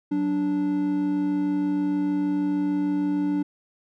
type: tone pair together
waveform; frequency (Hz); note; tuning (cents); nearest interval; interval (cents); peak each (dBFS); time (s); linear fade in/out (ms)
triangle; 186 / 292.5; F#3 / D4; +9 / -7; minor sixth; 784; -28 / -20; 0.11-3.43; 10
effects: none